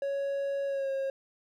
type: tone with pitch glide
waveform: triangle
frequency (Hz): 556 to 540.8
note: C#5 to C#5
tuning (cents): +5 to -43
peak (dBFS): -27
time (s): 0.02-1.1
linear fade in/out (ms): 2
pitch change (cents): -48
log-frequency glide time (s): 0.66-0.9
effects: none